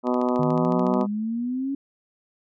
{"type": "harmonic tone", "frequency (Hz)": 124.3, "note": "B2", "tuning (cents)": 12, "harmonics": [2, 3, 4, 5, 6, 7, 8, 9, 10], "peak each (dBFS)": [-23, -27, -30, -28, -34, -33, -32, -36, -36], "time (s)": [0.03, 1.07], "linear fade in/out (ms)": 50}
{"type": "click train", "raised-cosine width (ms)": 0.2, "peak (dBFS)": -26, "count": 14, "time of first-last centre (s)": [0.07, 1.012], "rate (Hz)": 13.8}
{"type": "exponential sweep", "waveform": "sine", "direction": "up", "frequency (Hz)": [148.2, 280], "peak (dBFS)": -24, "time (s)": [0.39, 1.75], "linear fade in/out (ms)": 5}
{"effects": []}